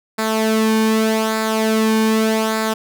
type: tone with flanger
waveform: sawtooth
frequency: 220 Hz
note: A3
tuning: in tune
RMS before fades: -17 dBFS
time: 0.18-2.74 s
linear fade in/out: 10 ms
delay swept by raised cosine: 0.33 to 1.53 ms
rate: 0.83 Hz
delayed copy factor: -0.6
effects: none